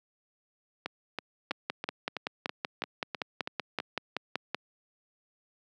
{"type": "two click trains", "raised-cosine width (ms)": 0.3, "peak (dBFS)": [-14, -17], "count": [17, 10], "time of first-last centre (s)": [[1.51, 4.546], [0.86, 3.801]], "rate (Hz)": [5.27, 3.06], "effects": ["high-pass 200 Hz 12 dB/octave"]}